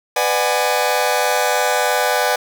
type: chord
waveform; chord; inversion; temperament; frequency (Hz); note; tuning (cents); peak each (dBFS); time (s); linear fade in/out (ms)
sawtooth; G# half-diminished seventh; first; just; 498.4 / 598 / 747.5 / 830.6; B4 / D5 / F#5 / G#5; +16 / +31 / +17 / 0; -17; 0.16-2.36; 5
effects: none